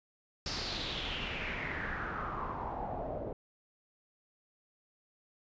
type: noise with low-pass filter sweep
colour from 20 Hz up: pink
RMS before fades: -38 dBFS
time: 0.46-3.33 s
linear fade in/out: 2 ms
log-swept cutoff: 5200 to 550 Hz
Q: 4.6
effects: resampled to 16000 Hz